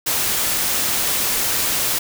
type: noise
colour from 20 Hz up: white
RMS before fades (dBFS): -20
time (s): 0.06-1.99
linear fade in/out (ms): 10
effects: none